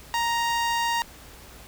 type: tone with notch filter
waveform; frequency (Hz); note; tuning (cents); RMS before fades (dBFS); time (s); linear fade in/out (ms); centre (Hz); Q
sawtooth; 934; A#5; +3; -25; 0.14-1.02; 0; 11000; 1.4
effects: added 60 Hz sine -51 dBFS peak until 1.67 s + pink hiss -47 dBFS RMS until 1.67 s